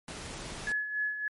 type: noise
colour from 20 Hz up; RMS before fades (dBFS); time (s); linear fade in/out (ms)
pink; -41; 0.08-0.72; 2
type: tone with tremolo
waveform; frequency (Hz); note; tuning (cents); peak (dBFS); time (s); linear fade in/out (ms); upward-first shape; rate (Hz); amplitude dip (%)
sine; 1702; G#6; +42; -27; 0.67-1.28; 2; sine; 3.5; 60
effects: low-pass 11000 Hz 12 dB/octave + MP3 48 kbps